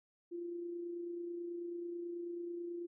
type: tone with amplitude modulation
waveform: sine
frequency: 345.5 Hz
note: F4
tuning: 19 cents flat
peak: -38 dBFS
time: 0.31-2.87 s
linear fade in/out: 20 ms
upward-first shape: sine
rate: 29.2 Hz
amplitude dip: 35%
effects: none